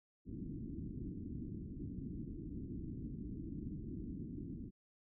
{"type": "low-pass noise", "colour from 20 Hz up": "white", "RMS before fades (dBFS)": -45, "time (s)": [0.25, 4.71], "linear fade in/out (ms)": 50, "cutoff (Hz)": 320, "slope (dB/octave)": 48, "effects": []}